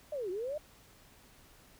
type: linear two-way sweep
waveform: sine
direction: down then up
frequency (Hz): 622.3 to 349.2 to 622.3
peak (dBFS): -34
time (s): 0.12-0.58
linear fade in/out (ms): 5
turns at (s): 0.3
effects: pink hiss -60 dBFS RMS until 1.79 s